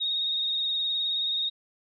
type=tone with vibrato; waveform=sine; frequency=3729 Hz; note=A#7; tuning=in tune; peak=-25 dBFS; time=0-1.5 s; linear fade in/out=20 ms; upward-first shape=sine; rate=19 Hz; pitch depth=30 cents each way; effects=none